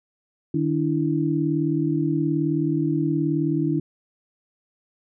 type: tone cluster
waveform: sine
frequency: 152.8 / 291.1 / 330 Hz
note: D#3 / D4 / E4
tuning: -31 / -15 / +2 cents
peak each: -24 dBFS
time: 0.54-3.8 s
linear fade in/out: 5 ms
effects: none